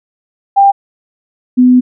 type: tone pair in turn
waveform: sine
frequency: 794 / 250.6 Hz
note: G5 / B3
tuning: +22 / +25 cents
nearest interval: octave + minor sixth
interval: 1997 cents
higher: first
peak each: -3 dBFS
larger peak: neither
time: 0.56-0.72 / 1.57-1.81 s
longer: second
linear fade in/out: 20 ms
effects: none